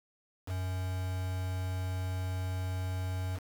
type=tone with quantisation; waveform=triangle; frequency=92.5 Hz; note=F#2; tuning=in tune; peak=-30 dBFS; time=0.46-3.4 s; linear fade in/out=50 ms; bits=7; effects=none